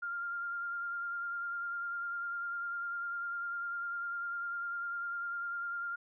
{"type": "tone with vibrato", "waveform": "sine", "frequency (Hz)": 1396.9, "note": "F6", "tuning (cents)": 0, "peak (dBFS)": -35, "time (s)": [0.02, 5.96], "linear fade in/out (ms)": 10, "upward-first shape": "sine", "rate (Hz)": 10, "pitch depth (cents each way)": 20, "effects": []}